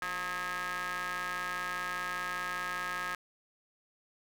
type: ring-modulated tone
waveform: sawtooth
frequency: 185 Hz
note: F#3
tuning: in tune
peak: -27 dBFS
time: 0.02-3.15 s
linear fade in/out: 0 ms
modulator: 1450 Hz
effects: none